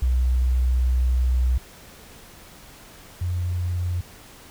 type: tone pair in turn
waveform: sine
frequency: 62.7 / 88.67 Hz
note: B1 / F2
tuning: +27 / +27 cents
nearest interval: tritone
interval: 600 cents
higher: second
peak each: -17 / -22 dBFS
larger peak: first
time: 0.02-1.58 / 3.21-4.01 s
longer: first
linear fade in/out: 5 ms
effects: pink hiss -46 dBFS RMS until 4.5 s